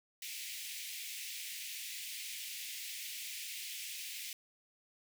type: high-pass noise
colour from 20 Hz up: pink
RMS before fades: -44 dBFS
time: 0.22-4.33 s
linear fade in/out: 2 ms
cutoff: 2100 Hz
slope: 48 dB/octave
effects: none